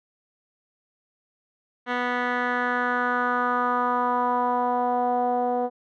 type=tone with low-pass filter sweep; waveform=10% pulse; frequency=246.1 Hz; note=B3; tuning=6 cents flat; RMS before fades=-24 dBFS; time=1.86-5.7 s; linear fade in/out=50 ms; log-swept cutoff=2300 to 630 Hz; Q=3.2; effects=none